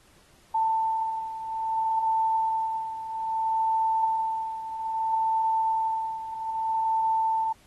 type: beating tone pair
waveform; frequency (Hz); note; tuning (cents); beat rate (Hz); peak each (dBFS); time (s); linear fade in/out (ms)
sine; 890 / 890.61; A5 / A5; +20 / +21; 0.61; -25 / -30; 0.54-7.53; 10
effects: pink hiss -59 dBFS RMS until 7.66 s + AAC 32 kbps